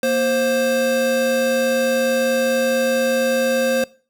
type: tone pair together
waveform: square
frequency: 235.1 / 527 Hz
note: A#3 / C5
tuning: +15 / +12 cents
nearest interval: octave + major second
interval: 1397 cents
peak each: -24 / -18 dBFS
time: 0.03-3.84 s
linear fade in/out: 2 ms
effects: noise-tail reverb RT60 0.4 s tail -22 dB re dry